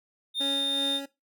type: tone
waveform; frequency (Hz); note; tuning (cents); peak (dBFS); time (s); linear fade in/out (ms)
triangle; 3644; A#7; -40; -24; 0.34-1.01; 50
type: tone with tremolo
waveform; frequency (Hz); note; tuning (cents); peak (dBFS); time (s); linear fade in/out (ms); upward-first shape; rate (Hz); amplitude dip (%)
25% pulse; 277.2; C#4; 0; -27; 0.4-1.06; 10; sine; 2.7; 40
effects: noise-tail reverb RT60 0.2 s tail -18 dB re dry